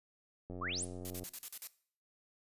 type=click train; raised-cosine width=2 ms; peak=-32 dBFS; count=67; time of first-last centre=0.5-1.233 s; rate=90.1 Hz
type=exponential sweep; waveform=sine; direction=up; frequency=987.8 to 11110 Hz; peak=-36 dBFS; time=0.61-0.85 s; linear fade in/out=10 ms
type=noise bursts; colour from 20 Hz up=blue; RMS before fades=-43 dBFS; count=7; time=1.05-1.672 s; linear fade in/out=0 ms; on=52 ms; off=43 ms
effects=noise-tail reverb RT60 0.5 s tail -18 dB re dry + resampled to 32000 Hz